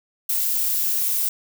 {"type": "noise", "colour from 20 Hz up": "violet", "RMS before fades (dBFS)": -22, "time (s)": [0.29, 1.29], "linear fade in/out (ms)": 5, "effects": []}